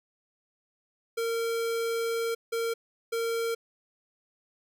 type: tone bursts at uneven times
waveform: square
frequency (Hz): 459.7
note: A#4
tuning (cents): -24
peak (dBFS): -28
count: 3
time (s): 1.17-2.35 / 2.52-2.74 / 3.12-3.55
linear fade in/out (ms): 10
effects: none